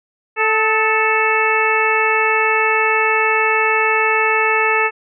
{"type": "harmonic tone with a mistuned harmonic", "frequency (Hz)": 440, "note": "A4", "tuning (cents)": 0, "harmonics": [1, 2, 3, 4, 5, 6], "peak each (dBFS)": [-20, -20, -20, -20, -20, -20], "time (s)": [0.36, 4.91], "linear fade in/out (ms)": 50, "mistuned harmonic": 3, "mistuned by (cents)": -35, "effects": []}